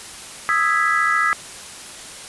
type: chord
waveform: sine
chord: E major seventh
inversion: third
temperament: equal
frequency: 1244.5 / 1318.5 / 1661.2 / 1975.5 Hz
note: D#6 / E6 / G#6 / B6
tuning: 0 / 0 / 0 / 0 cents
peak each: -21 dBFS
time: 0.49-1.33 s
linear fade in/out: 0 ms
effects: white hiss -36 dBFS RMS until 2.28 s + resampled to 24000 Hz